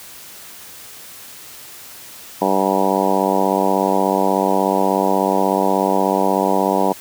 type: harmonic tone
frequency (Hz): 96.5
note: G2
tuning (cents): -27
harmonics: 2 / 3 / 4 / 5 / 6 / 7 / 8 / 9 / 10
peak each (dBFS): -23 / -23 / -23 / -23 / -23 / -23 / -23 / -23 / -23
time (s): 2.41-6.93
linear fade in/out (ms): 10
effects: white hiss -38 dBFS RMS until 7 s + high-pass 60 Hz 12 dB/octave